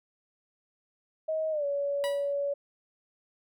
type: tone with pitch glide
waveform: sine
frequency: 632 to 566.3 Hz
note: D#5 to C#5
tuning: +27 to +37 cents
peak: -27 dBFS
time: 1.28-2.54 s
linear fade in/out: 10 ms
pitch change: -190 cents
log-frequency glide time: 1.51-1.65 s
type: tone with exponential decay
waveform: 15% pulse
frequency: 973 Hz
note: B5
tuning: 26 cents flat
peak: -25 dBFS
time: 2.04-2.33 s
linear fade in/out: 0 ms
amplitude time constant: 63 ms
effects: none